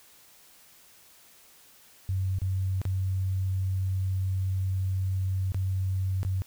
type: tone with dropouts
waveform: sine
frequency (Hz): 94.6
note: F#2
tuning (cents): +39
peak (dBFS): -25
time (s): 2.09-6.42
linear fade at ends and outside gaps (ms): 0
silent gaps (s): 2.386-2.418 / 2.816-2.853 / 5.52-5.545 / 6.231-6.249
effects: white hiss -56 dBFS RMS until 6.46 s